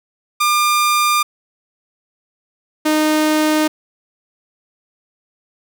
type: tone pair in turn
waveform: sawtooth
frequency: 1200 / 307.9 Hz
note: D6 / D#4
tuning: +37 / -18 cents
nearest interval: 2 octaves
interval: 2355 cents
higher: first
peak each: -9 dBFS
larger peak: neither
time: 0.4-1.23 / 2.85-3.68 s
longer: neither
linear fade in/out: 10 ms
effects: none